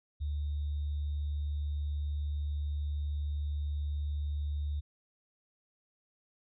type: tone with sample-and-hold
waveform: sine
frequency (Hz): 73.42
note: D2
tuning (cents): 0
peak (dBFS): -31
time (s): 0.2-4.81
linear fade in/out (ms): 20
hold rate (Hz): 3675
effects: resampled to 11025 Hz